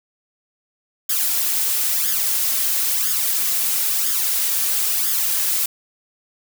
blue noise with flanger, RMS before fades -20 dBFS, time 1.09-5.66 s, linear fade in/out 5 ms, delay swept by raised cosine 0.59 to 4.59 ms, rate 1 Hz, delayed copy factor +0.75, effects none

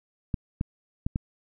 clicks, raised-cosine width 5 ms, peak -14 dBFS, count 4, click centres 0.342 / 0.611 / 1.065 / 1.159 s, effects none

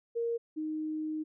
sine tone pair in turn, 466.2 / 310.4 Hz, A#4 / D#4, 0 / -4 cents, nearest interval perfect fifth, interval 704 cents, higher first, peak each -29 / -32 dBFS, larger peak first, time 0.15-0.38 / 0.56-1.24 s, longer second, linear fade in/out 20 ms, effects none

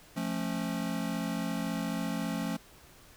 square chord, F augmented, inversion none, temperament just, 174.61 / 218.3 / 272.8 Hz, F3 / A3 / C#4, 0 / -13 / -28 cents, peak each -36 / -36 / -37 dBFS, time 0.16-2.57 s, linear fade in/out 10 ms, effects pink hiss -56 dBFS RMS until 3.16 s

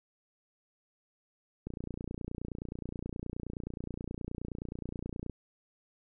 click train, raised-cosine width 3 ms, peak -25 dBFS, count 108, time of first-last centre 1.67-5.297 s, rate 29.5 Hz, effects none

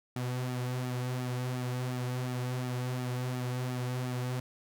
sawtooth tone with flanger, 125.6 Hz, B2, 30 cents sharp, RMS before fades -34 dBFS, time 0.16-4.4 s, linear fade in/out 2 ms, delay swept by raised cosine 1.9 to 5.1 ms, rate 2.8 Hz, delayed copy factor -0.6, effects none

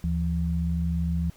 sine tone pair together, 75.8 / 169.09 Hz, D#2 / E3, -45 / +44 cents, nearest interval octave + major second, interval 1389 cents, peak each -26 dBFS, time 0.04-1.3 s, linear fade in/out 0 ms, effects pink hiss -56 dBFS RMS until 1.36 s

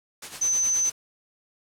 white noise with tremolo, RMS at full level -35 dBFS, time 0.22-0.92 s, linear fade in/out 5 ms, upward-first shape sine, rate 9.5 Hz, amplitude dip 65%
sine tone, 6120 Hz, G8, 42 cents flat, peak -20 dBFS, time 0.41-0.9 s, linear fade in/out 10 ms
effects low-pass 10000 Hz 12 dB/octave

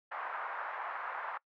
pink band-pass noise, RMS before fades -40 dBFS, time 0.11-1.38 s, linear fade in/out 10 ms, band 790 to 1600 Hz, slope 24 dB/octave, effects noise-tail reverb RT60 0.1 s tail -23 dB re dry

